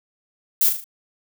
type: noise with echo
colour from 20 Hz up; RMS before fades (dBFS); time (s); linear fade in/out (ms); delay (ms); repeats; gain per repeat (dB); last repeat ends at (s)
violet; -17; 0.61-0.69; 2; 38; 4; -6; 0.842
effects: none